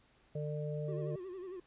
harmonic tone, 149.7 Hz, D3, 33 cents sharp, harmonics 1 / 3 / 4, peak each -37 / -42 / -43 dBFS, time 0.35-1.16 s, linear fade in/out 5 ms
triangle tone with vibrato, 370 Hz, F#4, in tune, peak -40 dBFS, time 0.88-1.6 s, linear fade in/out 5 ms, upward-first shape sine, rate 11 Hz, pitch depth 89 cents each way
effects pink hiss -68 dBFS RMS until 1.66 s + resampled to 8000 Hz

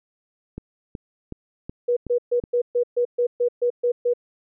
click train, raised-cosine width 3 ms, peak -19 dBFS, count 6, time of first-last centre 0.58-2.439 s, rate 2.69 Hz
sine tone bursts, 484.4 Hz, B4, 34 cents flat, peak -17 dBFS, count 11, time 1.88-4.137 s, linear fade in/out 10 ms, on 87 ms, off 130 ms
effects none

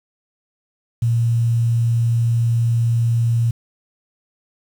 sine tone with quantisation, 116.54 Hz, A#2, in tune, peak -14 dBFS, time 1.02-3.51 s, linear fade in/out 5 ms, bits 7, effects none

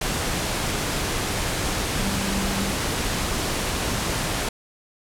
sine tone in noise, 196 Hz, G3, in tune, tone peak -27 dBFS, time 1.98-2.72 s, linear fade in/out 5 ms, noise pink, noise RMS -25 dBFS, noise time 0.01-4.49 s, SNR -5 dB, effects low-pass 11000 Hz 12 dB/octave

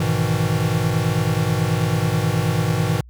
square chord, E major seventh, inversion first, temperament equal, 103.83 / 123.47 / 155.56 / 164.81 Hz, G#2 / B2 / D#3 / E3, 0 / 0 / 0 / 0 cents, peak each -24 dBFS, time 0-3.01 s, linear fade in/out 5 ms, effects added 60 Hz sine -40 dBFS peak until 3.09 s

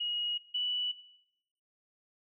sine tone pair in turn, 2892 / 2958 Hz, F#7 / F#7, -40 / -1 cents, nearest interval unison, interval 39 cents, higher second, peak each -31 / -29 dBFS, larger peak second, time 0-0.38 / 0.54-0.92 s, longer neither, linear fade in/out 10 ms, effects noise-tail reverb RT60 0.8 s tail -18 dB re dry

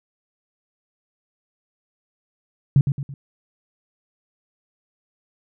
sine tone with echo, 138.59 Hz, C#3, in tune, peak -10 dBFS, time 2.76-2.81 s, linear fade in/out 2 ms, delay 110 ms, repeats 3, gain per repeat -7 dB, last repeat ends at 3.14 s, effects none

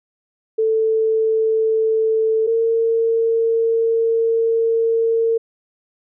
sine tone pair in turn, 442.2 / 455.4 Hz, A4 / A#4, +9 / -40 cents, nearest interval minor second, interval 51 cents, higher second, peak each -14 dBFS, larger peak neither, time 0.58-2.47 / 2.47-5.38 s, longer second, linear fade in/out 10 ms, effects none

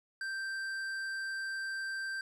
sine tone with tanh clipping, 1568 Hz, G6, in tune, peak -37 dBFS, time 0.21-2.21 s, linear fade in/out 2 ms, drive 11 dB, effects none

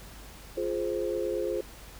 sine chord, F minor, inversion none, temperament equal with one note detuned, 349.2 / 418 / 523.3 Hz, F4 / Ab4 / C5, 0 / +11 / 0 cents, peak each -32 dBFS, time 0.57-1.61 s, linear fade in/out 5 ms, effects added 50 Hz sine -49 dBFS peak until 1.99 s + pink hiss -49 dBFS RMS until 1.99 s

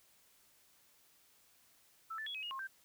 sine tone with pitch steps, 1321 / 1757 / 3356 / 2542 / 2867 / 1070 / 1570 Hz, E6 / A6 / G#7 / D#7 / F7 / C6 / G6, +3 / -3 / +17 / +36 / +45 / +38 / +2 cents, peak -40 dBFS, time 2.1-2.674 s, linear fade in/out 10 ms, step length 82 ms, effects white hiss -68 dBFS RMS until 2.84 s

